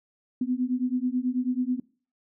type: beating tone pair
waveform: sine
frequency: 246.9 / 256.1 Hz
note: B3 / C4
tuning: 0 / -37 cents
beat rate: 9.2 Hz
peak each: -27 dBFS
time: 0.41-1.8 s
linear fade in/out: 5 ms
effects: noise-tail reverb RT60 0.4 s tail -22 dB re dry